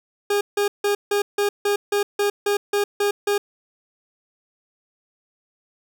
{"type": "tone bursts", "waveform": "40% pulse", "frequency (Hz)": 407.9, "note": "G#4", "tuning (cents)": -31, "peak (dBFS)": -17, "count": 12, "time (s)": [0.3, 3.38], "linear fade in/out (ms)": 5, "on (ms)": 110, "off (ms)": 160, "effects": []}